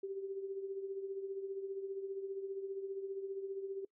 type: tone with tremolo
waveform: sine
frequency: 390 Hz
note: G4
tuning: 9 cents flat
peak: -36 dBFS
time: 0.03-3.85 s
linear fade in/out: 5 ms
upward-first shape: triangle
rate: 15 Hz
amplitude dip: 65%
effects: noise-tail reverb RT60 0.1 s tail -24 dB re dry